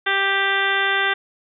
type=harmonic tone; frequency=392.7 Hz; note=G4; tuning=3 cents sharp; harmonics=1 / 2 / 3 / 4 / 5 / 6 / 7 / 8 / 9; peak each=-28 / -27 / -27 / -21 / -23 / -32 / -30 / -31 / -28 dBFS; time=0.06-1.14 s; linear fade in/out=10 ms; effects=none